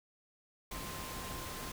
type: tone in noise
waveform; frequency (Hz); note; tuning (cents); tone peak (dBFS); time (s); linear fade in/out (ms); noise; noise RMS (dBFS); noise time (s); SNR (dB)
sine; 1046.5; C6; 0; -49; 0.71-1.72; 5; pink; -43; 0.71-1.72; -9
effects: none